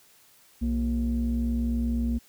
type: tone pair together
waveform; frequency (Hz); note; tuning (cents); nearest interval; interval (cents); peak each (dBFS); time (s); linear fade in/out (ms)
sine; 62.01 / 233.8; B1 / A#3; +8 / +5; octave + major seventh; 2297; -25; 0.61-2.19; 20
effects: tanh soft clip ceiling -19 dBFS + white hiss -58 dBFS RMS until 2.28 s